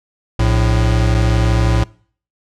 square tone pair together, 58.91 / 111.2 Hz, A#1 / A2, +19 / +19 cents, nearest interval major seventh, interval 1100 cents, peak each -15 dBFS, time 0.39-1.84 s, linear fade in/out 5 ms, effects noise-tail reverb RT60 0.5 s tail -24 dB re dry + low-pass 7000 Hz 12 dB/octave

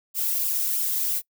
violet noise with flanger, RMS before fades -25 dBFS, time 0.14-1.22 s, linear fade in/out 50 ms, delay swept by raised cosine 0.47 to 1.77 ms, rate 3.1 Hz, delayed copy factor -0.5, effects noise-tail reverb RT60 0.1 s tail -23 dB re dry

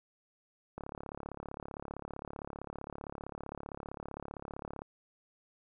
click train, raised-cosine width 1 ms, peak -27 dBFS, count 144, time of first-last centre 0.78-4.82 s, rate 35.4 Hz, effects none

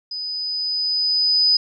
sine tone with level ramp, 4992 Hz, D#8, 5 cents sharp, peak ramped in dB -26 to -12 dBFS, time 0.11-1.57 s, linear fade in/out 5 ms, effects none

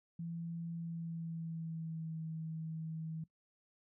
sine tone with pitch glide, 167.7 to 160.31 Hz, E3 to E3, +30 to -48 cents, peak -39 dBFS, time 0.19-3.24 s, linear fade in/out 5 ms, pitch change -78 cents, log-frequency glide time 0.73-2.21 s, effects noise-tail reverb RT60 0.1 s tail -19 dB re dry

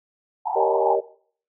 pink band-pass noise, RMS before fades -24 dBFS, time 0.45-0.96 s, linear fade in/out 20 ms, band 770 to 900 Hz, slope 96 dB/octave
sine chord, Eb dominant seventh, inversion first, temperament just, 388.9 / 466.7 / 560 / 622.3 Hz, G4 / Bb4 / Db5 / Eb5, -14 / +2 / +18 / 0 cents, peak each -25 / -22 / -26 / -24 dBFS, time 0.55-1.01 s, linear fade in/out 20 ms
effects noise-tail reverb RT60 0.5 s tail -18 dB re dry

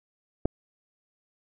clicks, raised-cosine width 2 ms, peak -24 / -11 dBFS, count 2, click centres 0.453 / 0.456 s, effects none

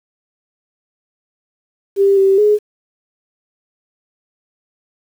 sine tone with pitch steps, 395.5 / 388 / 419.1 Hz, G4 / G4 / G#4, +15 / -18 / +16 cents, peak -8 dBFS, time 1.96-2.59 s, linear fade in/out 50 ms, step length 210 ms, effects 7-bit

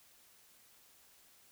silence, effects white hiss -64 dBFS RMS until 1.51 s

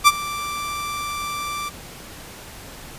sawtooth tone with ADSR envelope, 1174.7 Hz, D6, in tune, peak -3 dBFS, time 0.04-1.7 s, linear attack 33 ms, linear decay 36 ms, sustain -19 dB, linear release 22 ms, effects pink hiss -39 dBFS RMS until 2.98 s + resampled to 32000 Hz

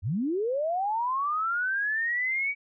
sine linear sweep, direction up, 76.6 to 2284 Hz, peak -25 dBFS, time 0.02-2.55 s, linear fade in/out 50 ms, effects none

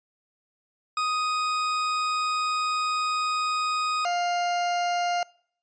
40% pulse tone pair in turn, 1248 / 703.1 Hz, D#6 / F5, +5 / +11 cents, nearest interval minor seventh, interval 994 cents, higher first, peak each -23 dBFS, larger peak neither, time 0.97-4.05 / 4.05-5.23 s, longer first, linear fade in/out 2 ms, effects noise-tail reverb RT60 0.6 s tail -25 dB re dry + resampled to 16000 Hz

